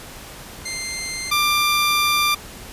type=tone pair in turn; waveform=15% pulse; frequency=2092 / 1187.4 Hz; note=C7 / D6; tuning=-1 / +19 cents; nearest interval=minor seventh; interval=980 cents; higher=first; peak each=-20 / -10 dBFS; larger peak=second; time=0.65-1.31 / 1.31-2.35 s; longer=second; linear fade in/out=10 ms; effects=pink hiss -38 dBFS RMS until 2.72 s + resampled to 32000 Hz